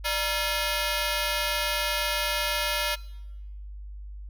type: ring-modulated tone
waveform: 10% pulse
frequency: 772 Hz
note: G5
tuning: 27 cents flat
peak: -14 dBFS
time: 0.04-2.96 s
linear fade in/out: 20 ms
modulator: 177 Hz
effects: noise-tail reverb RT60 1.0 s tail -22 dB re dry + added 50 Hz sine -37 dBFS peak until 4.29 s